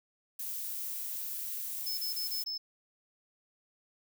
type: noise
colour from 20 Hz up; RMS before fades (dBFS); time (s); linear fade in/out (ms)
violet; -38; 0.39-2.44; 5
type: tone bursts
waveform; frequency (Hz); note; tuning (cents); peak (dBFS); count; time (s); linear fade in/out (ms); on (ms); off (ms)
triangle; 5240; E8; -11; -33; 5; 1.86-2.58; 10; 120; 30
effects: none